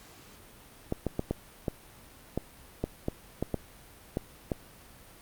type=clicks; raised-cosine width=2 ms; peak=-15 dBFS; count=12; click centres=0.924 / 1.067 / 1.194 / 1.31 / 1.682 / 2.376 / 2.84 / 3.084 / 3.426 / 3.543 / 4.171 / 4.518 s; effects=pink hiss -53 dBFS RMS until 5.21 s + Opus 48 kbps